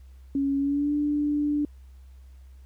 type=tone with pitch glide; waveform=sine; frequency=277.2 to 293.7 Hz; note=C#4 to D4; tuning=0 to 0 cents; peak=-22 dBFS; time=0.35-1.65 s; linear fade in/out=2 ms; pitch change=+100 cents; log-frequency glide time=0.58-0.93 s; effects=added 65 Hz sine -45 dBFS peak until 2.65 s + pink hiss -67 dBFS RMS until 2.65 s